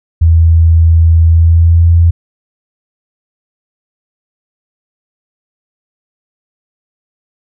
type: tone with pitch glide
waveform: sine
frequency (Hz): 82.2 to 84.46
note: E2 to E2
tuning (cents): -4 to +43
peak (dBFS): -3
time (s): 0.21-2.11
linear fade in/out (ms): 10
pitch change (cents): +47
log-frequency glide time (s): 1.28-1.89
effects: none